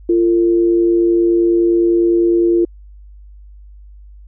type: tone pair together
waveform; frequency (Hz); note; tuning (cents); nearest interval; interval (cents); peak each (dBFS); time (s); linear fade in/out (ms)
sine; 343.6 / 453.4; F4 / A#4; -28 / -48; perfect fourth; 480; -10 / -21; 0.09-2.65; 5
effects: added 50 Hz sine -36 dBFS peak until 4.27 s